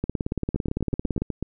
two click trains, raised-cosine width 3 ms, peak -12 / -14 dBFS, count 22 / 8, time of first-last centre 0.04-1.22 / 0.56-1.426 s, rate 17.8 / 8.08 Hz, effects none

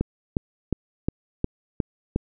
click train, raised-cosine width 3 ms, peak -9 dBFS, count 7, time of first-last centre 0.01-2.161 s, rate 2.79 Hz, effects none

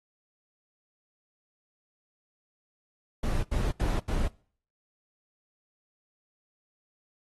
brown noise bursts, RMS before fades -27 dBFS, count 4, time 3.23-4.279 s, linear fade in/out 5 ms, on 200 ms, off 83 ms, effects noise-tail reverb RT60 0.5 s tail -23 dB re dry + AAC 32 kbps

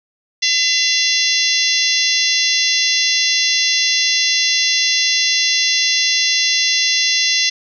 harmonic tone with a mistuned harmonic, 687 Hz, F5, 29 cents flat, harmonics 3 / 4 / 5 / 6 / 7 / 8 / 9, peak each -21 / -21 / -21 / -21 / -21 / -21 / -21 dBFS, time 0.42-7.5 s, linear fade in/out 10 ms, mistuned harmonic 3, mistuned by -35 cents, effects none

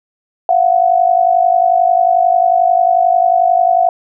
sine tone pair together, 686 / 737.2 Hz, F5 / F#5, -31 / -7 cents, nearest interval minor second, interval 124 cents, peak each -11 dBFS, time 0.49-3.89 s, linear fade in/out 2 ms, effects none

